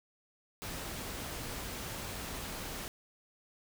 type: noise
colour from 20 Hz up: pink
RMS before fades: -41 dBFS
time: 0.62-2.88 s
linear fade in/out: 0 ms
effects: none